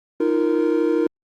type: chord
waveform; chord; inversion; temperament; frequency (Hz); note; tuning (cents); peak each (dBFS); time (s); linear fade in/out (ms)
triangle; Eb suspended second; none; equal with one note detuned; 311.1 / 343.6 / 466.2; Eb4 / F4 / Bb4; 0 / -28 / 0; -19; 0.2-1.07; 5
effects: Opus 24 kbps